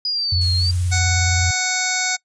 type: exponential two-way sweep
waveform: sine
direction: down then up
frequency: 4943 to 4186 to 4762 Hz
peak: -19 dBFS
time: 0.05-0.71 s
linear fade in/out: 2 ms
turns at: 0.56 s
type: tone with vibrato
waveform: sine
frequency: 88.9 Hz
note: F2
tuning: 31 cents sharp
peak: -17 dBFS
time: 0.32-1.51 s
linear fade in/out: 5 ms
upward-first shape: sine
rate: 19 Hz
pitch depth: 91 cents each way
type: noise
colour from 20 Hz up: blue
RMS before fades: -33 dBFS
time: 0.41-0.99 s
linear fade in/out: 5 ms
type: harmonic tone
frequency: 740 Hz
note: F#5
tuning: in tune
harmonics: 1 / 2 / 3 / 5 / 6 / 7 / 8 / 9 / 10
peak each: -28 / -26 / -24 / -30 / -28 / -30 / -27 / -29 / -26 dBFS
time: 0.91-2.17 s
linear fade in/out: 20 ms
effects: noise-tail reverb RT60 0.1 s tail -24 dB re dry + resampled to 22050 Hz